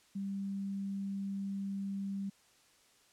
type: tone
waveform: sine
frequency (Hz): 196.8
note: G3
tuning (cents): +7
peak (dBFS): -35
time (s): 0.15-2.3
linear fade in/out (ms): 10
effects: white hiss -66 dBFS RMS until 3.12 s + low-pass 9000 Hz 12 dB/octave